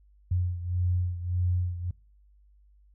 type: beating tone pair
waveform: sine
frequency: 89 / 90.7 Hz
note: F2 / F#2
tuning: +33 / -34 cents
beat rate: 1.7 Hz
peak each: -26 / -31 dBFS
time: 0.31-1.91 s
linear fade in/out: 5 ms
effects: noise-tail reverb RT60 0.4 s tail -24 dB re dry + added 50 Hz sine -56 dBFS peak until 2.94 s